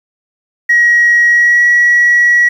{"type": "tone with pitch glide", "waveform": "sine", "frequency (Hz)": [1902, 1925.2], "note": ["A#6", "B6"], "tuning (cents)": [34, -45], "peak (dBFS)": -4, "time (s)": [0.69, 2.49], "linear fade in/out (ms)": 10, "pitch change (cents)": 21, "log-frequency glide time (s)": [1.28, 1.64], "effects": ["tanh soft clip ceiling -2 dBFS", "7-bit"]}